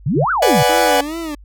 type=exponential two-way sweep; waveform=sine; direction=up then down; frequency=116.54 to 1568 to 116.54 Hz; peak=-14 dBFS; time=0.06-0.63 s; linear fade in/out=5 ms; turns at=0.31 s
type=tone; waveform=sine; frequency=146.1 Hz; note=D3; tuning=9 cents flat; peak=-14 dBFS; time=0.15-0.25 s; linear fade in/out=20 ms
type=chord; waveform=40% pulse; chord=G# half-diminished seventh; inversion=first; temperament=equal; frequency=493.9 / 587.3 / 740 / 830.6 Hz; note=B4 / D5 / F#5 / G#5; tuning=0 / 0 / 0 / 0 cents; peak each=-16 / -18 / -16 / -17 dBFS; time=0.42-1.01 s; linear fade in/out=5 ms
type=tone with vibrato; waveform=40% pulse; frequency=307.3 Hz; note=D#4; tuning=21 cents flat; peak=-22 dBFS; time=0.69-1.35 s; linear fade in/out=5 ms; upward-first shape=sine; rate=2.5 Hz; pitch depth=150 cents each way
effects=added 50 Hz sine -38 dBFS peak until 1.44 s